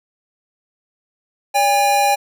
square tone pair together, 571.5 / 809 Hz, D5 / G#5, -47 / -46 cents, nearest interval tritone, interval 601 cents, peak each -22 / -14 dBFS, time 1.54-2.16 s, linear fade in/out 20 ms, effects none

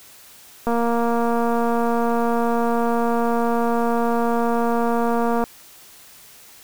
click train, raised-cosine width 1 ms, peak -9 dBFS, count 1117, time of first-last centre 0.67-5.439 s, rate 234 Hz, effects white hiss -46 dBFS RMS until 6.63 s

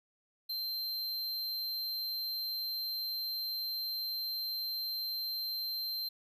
square tone, 4134 Hz, C8, 22 cents flat, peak -35 dBFS, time 0.49-6.09 s, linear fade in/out 10 ms, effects none

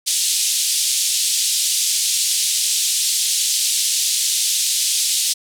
white band-pass noise, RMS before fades -19 dBFS, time 0.06-5.34 s, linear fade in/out 20 ms, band 3200 to 9700 Hz, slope 24 dB/octave, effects none

